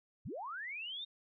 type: linear sweep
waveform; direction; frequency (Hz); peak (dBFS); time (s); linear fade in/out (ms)
sine; up; 63.9 to 3729; -40; 0.25-1.05; 10
effects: none